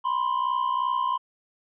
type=tone pair together; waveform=triangle; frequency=983.7 / 1046.5 Hz; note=B5 / C6; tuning=-7 / 0 cents; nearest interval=minor second; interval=107 cents; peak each=-25 / -23 dBFS; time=0.04-1.18 s; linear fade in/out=20 ms; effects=resampled to 8000 Hz